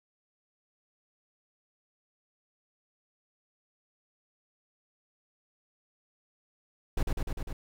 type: noise with echo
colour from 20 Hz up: brown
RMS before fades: -26 dBFS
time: 6.97-7.03 s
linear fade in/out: 5 ms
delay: 100 ms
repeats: 5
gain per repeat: -2 dB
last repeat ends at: 7.53 s
effects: none